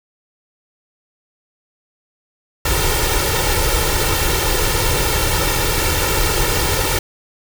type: noise with comb filter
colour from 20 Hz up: pink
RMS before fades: -17 dBFS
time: 2.65-6.99 s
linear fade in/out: 5 ms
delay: 2.2 ms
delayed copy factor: +0.75
effects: none